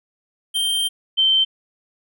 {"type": "tone pair in turn", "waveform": ["square", "sine"], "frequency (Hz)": [3155, 3108], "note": ["G7", "G7"], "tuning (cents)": [10, -16], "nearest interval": "unison", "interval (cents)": 26, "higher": "first", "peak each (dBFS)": [-19, -13], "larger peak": "second", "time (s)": [[0.54, 0.89], [1.17, 1.45]], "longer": "first", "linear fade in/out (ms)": 20, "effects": []}